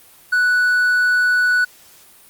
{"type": "tone", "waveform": "triangle", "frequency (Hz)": 1480, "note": "F#6", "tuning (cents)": 0, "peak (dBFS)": -11, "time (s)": [0.32, 1.65], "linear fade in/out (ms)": 10, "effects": ["white hiss -47 dBFS RMS until 2.29 s", "Opus 32 kbps"]}